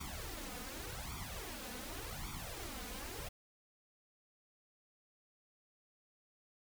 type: noise with flanger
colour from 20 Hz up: pink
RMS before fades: -45 dBFS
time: 0-3.29 s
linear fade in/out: 10 ms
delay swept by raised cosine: 0.86 to 4.06 ms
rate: 0.87 Hz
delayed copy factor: +0.85
effects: none